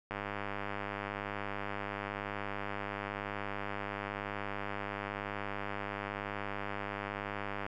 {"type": "click train", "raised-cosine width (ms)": 0.5, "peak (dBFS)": -22, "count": 764, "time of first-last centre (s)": [0.11, 7.664], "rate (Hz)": 101, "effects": []}